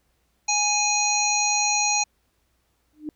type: harmonic tone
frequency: 830.6 Hz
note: G#5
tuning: in tune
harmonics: 1 / 3 / 5 / 7 / 8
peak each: -25 / -26 / -28 / -28 / -24 dBFS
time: 0.48-2.04 s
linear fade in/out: 10 ms
type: tone with exponential growth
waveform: sine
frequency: 303.5 Hz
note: D#4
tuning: 43 cents flat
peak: -25 dBFS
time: 2.93-3.09 s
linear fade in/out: 1 ms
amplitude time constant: 34 ms
effects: added 60 Hz sine -70 dBFS peak until 3.15 s + pink hiss -70 dBFS RMS until 3.15 s